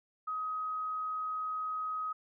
sine tone, 1262 Hz, D#6, 24 cents sharp, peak -33 dBFS, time 0.27-2.13 s, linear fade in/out 10 ms, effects none

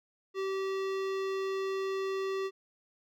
sine tone with hard clipping, 385.9 Hz, G4, 27 cents flat, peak -33 dBFS, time 0.34-2.51 s, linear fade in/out 50 ms, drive 18 dB, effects none

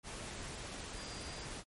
sine tone in noise, 4800 Hz, D8, 37 cents sharp, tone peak -52 dBFS, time 0.94-1.48 s, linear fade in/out 50 ms, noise pink, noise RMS -45 dBFS, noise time 0.03-1.64 s, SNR -10 dB, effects MP3 48 kbps

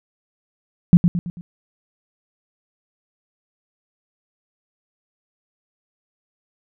sine tone with echo, 174.61 Hz, F3, in tune, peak -4 dBFS, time 0.93-0.97 s, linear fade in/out 0 ms, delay 110 ms, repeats 4, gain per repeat -7 dB, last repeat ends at 1.41 s, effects none

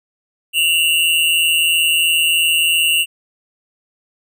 square tone pair together, 2733 / 2896 Hz, F7 / F#7, -38 / -38 cents, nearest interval minor second, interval 100 cents, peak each -16 dBFS, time 0.53-3.06 s, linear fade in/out 50 ms, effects none

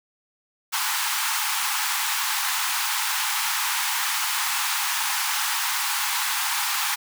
pink high-pass noise, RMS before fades -25 dBFS, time 0.72-6.96 s, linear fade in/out 20 ms, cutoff 810 Hz, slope 96 dB/octave, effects none

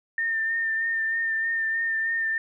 sine tone with vibrato, 1808 Hz, A6, 47 cents sharp, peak -23 dBFS, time 0.18-2.38 s, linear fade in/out 2 ms, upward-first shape sine, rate 3.2 Hz, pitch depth 22 cents each way, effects none

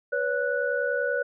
sine tone cluster, 491.8 / 562 / 1477 Hz, B4 / C#5 / F#6, -7 / +24 / -3 cents, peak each -28 dBFS, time 0.12-1.23 s, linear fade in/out 10 ms, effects none

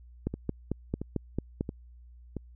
two click trains, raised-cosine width 3 ms, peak -16 / -21 dBFS, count 7 / 4, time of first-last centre 0.27-1.609 / 0.34-2.367 s, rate 4.48 / 1.48 Hz, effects added 60 Hz sine -49 dBFS peak until 2.55 s

